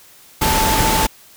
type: tone in noise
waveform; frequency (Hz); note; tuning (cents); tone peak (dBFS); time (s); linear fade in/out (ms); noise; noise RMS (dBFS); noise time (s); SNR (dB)
sine; 880; A5; 0; -18; 0.41-1.07; 10; pink; -17; 0.41-1.07; -4
effects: white hiss -46 dBFS RMS until 1.36 s